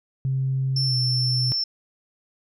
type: tone with pitch glide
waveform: sine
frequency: 133 to 125.54 Hz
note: C3 to B2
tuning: +29 to +29 cents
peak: -20 dBFS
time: 0.25-1.52 s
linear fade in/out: 0 ms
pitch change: -100 cents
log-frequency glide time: 0.85-0.95 s
type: tone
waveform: sine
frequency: 5370 Hz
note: E8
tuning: 31 cents sharp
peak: -21 dBFS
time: 0.76-1.64 s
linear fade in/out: 5 ms
effects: tanh soft clip ceiling -15 dBFS